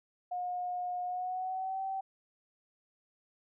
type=tone with pitch glide; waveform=sine; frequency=719 to 770.6 Hz; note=F#5 to G5; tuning=-50 to -30 cents; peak=-33 dBFS; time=0.31-2.01 s; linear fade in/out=10 ms; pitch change=+120 cents; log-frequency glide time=1.04-1.82 s; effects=none